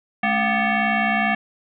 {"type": "tone with frequency modulation", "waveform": "sine", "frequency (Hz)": 763, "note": "G5", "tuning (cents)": -47, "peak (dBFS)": -17, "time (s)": [0.23, 1.35], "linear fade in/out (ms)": 5, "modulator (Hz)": 488, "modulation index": 3.6, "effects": []}